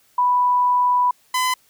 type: tone pair in turn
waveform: sine / sawtooth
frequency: 987.8 / 1012.1 Hz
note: B5 / B5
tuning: 0 / +42 cents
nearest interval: unison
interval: 42 cents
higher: second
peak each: -14 dBFS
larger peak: neither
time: 0.18-1.11 / 1.34-1.54 s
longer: first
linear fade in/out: 5 ms
effects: white hiss -58 dBFS RMS until 1.69 s